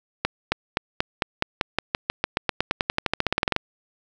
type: accelerating click train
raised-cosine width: 0.3 ms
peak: -4 dBFS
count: 28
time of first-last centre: 0.25-3.564 s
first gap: 270 ms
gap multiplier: 0.93
effects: none